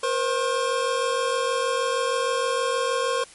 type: tone cluster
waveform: square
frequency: 476.6 / 523 / 1074 Hz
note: A#4 / C5 / C6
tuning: +38 / -1 / +45 cents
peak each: -27 dBFS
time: 0.03-3.24 s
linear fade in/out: 5 ms
effects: white hiss -48 dBFS RMS until 3.34 s + MP3 48 kbps